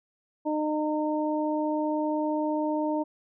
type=harmonic tone; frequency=305.1 Hz; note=D#4; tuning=34 cents flat; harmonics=1 / 2 / 3; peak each=-27 / -30 / -32 dBFS; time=0.45-3.04 s; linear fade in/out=20 ms; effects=none